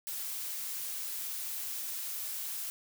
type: noise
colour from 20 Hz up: blue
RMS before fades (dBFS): -38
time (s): 0.07-2.7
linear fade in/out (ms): 0
effects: none